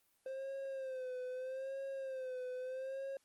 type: tone with vibrato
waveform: triangle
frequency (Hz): 523.3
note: C5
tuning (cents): 0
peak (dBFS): -38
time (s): 0.26-3.17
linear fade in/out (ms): 2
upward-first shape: sine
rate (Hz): 0.79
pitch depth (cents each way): 66
effects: white hiss -75 dBFS RMS until 3.24 s + Opus 32 kbps